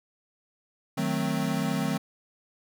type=chord; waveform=square; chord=D# diminished seventh; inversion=none; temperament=equal; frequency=155.56 / 185 / 220 / 261.6 Hz; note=D#3 / F#3 / A3 / C4; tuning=0 / 0 / 0 / 0 cents; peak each=-32 dBFS; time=0.97-1.98 s; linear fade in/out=10 ms; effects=none